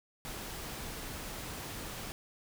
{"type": "noise", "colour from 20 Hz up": "pink", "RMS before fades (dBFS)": -42, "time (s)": [0.25, 2.12], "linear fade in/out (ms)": 0, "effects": []}